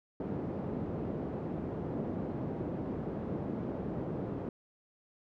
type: band-pass noise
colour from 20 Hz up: pink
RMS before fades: -37 dBFS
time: 0.2-4.49 s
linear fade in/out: 2 ms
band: 140 to 450 Hz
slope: 12 dB/octave
effects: none